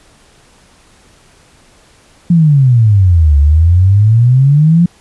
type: exponential two-way sweep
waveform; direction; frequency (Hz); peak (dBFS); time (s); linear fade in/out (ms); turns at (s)
sine; down then up; 176.7 to 70.2 to 176.7; -4; 2.3-4.86; 5; 3.38
effects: pink hiss -46 dBFS RMS until 5 s + resampled to 24000 Hz